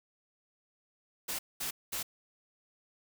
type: noise bursts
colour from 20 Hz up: white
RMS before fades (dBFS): -36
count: 3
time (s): 1.28-2.03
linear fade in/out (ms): 10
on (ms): 110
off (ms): 210
effects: none